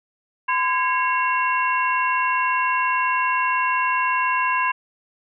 harmonic tone with a mistuned harmonic, 547 Hz, C#5, 23 cents flat, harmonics 2 / 3 / 4 / 5, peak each -20 / -25 / -29 / -26 dBFS, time 0.48-4.72 s, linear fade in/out 10 ms, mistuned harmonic 2, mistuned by -120 cents, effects none

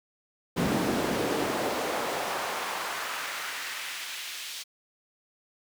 brown noise with high-pass filter sweep, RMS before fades -31 dBFS, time 0.56-4.64 s, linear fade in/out 20 ms, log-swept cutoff 210 to 3600 Hz, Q 1.1, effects none

